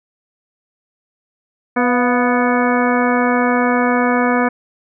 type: harmonic tone with a mistuned harmonic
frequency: 246.8 Hz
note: B3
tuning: 1 cent flat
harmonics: 1 / 2 / 3 / 4 / 5 / 6 / 7 / 9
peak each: -16 / -19 / -21 / -22 / -23 / -24 / -24 / -26 dBFS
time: 1.76-4.49 s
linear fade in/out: 10 ms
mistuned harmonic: 3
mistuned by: -54 cents
effects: none